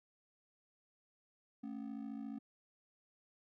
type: ring-modulated tone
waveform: triangle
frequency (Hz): 246.9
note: B3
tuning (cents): 0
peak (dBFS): -37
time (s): 1.63-2.39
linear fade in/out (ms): 10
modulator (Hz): 27.1
effects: none